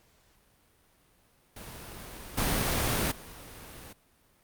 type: noise with level steps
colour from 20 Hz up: pink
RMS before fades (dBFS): -44 / -28 / -46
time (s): 1.56-3.93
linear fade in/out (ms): 5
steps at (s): 2.37 / 3.11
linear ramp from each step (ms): 10
effects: pink hiss -65 dBFS RMS until 4.43 s + Opus 48 kbps